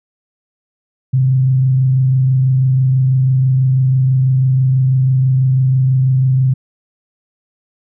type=tone with frequency modulation; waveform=sine; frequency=130.81 Hz; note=C3; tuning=in tune; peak=-9 dBFS; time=1.13-6.54 s; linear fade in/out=10 ms; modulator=26.1 Hz; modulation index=0.21; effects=none